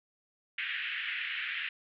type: band-pass noise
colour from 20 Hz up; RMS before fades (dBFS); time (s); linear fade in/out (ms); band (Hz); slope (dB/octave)
pink; -36; 0.58-1.69; 5; 1600 to 3100; 48
effects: none